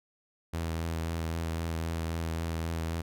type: tone with vibrato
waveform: sawtooth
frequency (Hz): 82.2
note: E2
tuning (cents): -4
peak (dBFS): -27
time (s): 0.53-3.02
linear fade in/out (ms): 10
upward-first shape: triangle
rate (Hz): 3.8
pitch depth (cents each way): 23
effects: none